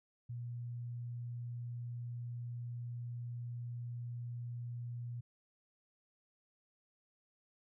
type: tone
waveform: sine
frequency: 120 Hz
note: B2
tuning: 49 cents flat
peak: -40 dBFS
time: 0.29-5.21 s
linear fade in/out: 10 ms
effects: none